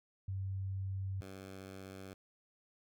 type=tone pair in turn; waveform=sine / 10% pulse; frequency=96.2 / 95.76 Hz; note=G2 / G2; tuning=-32 / -40 cents; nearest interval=unison; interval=8 cents; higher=first; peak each=-36 / -39 dBFS; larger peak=first; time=0.28-1.21 / 1.21-2.14 s; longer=neither; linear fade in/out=5 ms; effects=none